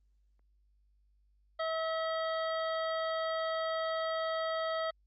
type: harmonic tone with a mistuned harmonic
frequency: 646 Hz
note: E5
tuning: 35 cents flat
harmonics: 1 / 2 / 3 / 5 / 6 / 7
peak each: -33 / -37 / -42 / -45 / -51 / -51 dBFS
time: 1.59-4.91 s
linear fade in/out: 10 ms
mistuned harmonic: 6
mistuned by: -46 cents
effects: added 50 Hz sine -66 dBFS peak until 5.06 s + Opus 24 kbps